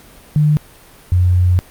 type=tone pair in turn; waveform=sine; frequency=150.5 / 90.06 Hz; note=D3 / F#2; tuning=+43 / -46 cents; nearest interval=major sixth; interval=889 cents; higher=first; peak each=-9 dBFS; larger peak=neither; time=0.36-0.57 / 1.12-1.59 s; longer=second; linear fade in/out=0 ms; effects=pink hiss -43 dBFS RMS until 1.7 s + Opus 48 kbps